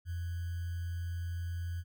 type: tone with sample-and-hold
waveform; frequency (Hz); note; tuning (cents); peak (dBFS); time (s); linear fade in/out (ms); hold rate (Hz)
sine; 86; F2; -26; -34; 0.05-1.84; 50; 1575
effects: none